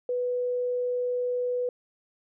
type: tone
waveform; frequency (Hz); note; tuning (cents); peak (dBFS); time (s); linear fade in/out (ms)
sine; 493.9; B4; 0; -25; 0.09-1.69; 2
effects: none